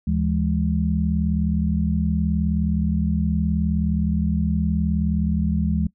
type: tone cluster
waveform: sine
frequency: 76.3 / 168.6 / 207.8 Hz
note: D#2 / E3 / G#3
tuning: -33 / +39 / +1 cents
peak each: -23 dBFS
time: 0.07-5.87 s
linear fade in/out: 5 ms
effects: noise-tail reverb RT60 0.1 s tail -19 dB re dry